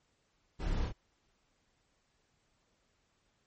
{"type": "noise with echo", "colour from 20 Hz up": "brown", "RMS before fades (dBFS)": -35, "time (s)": [0.59, 0.87], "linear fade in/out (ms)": 20, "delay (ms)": 29, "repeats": 2, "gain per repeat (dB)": -2, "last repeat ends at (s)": 0.928, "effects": ["pink hiss -75 dBFS RMS until 3.46 s", "MP3 32 kbps"]}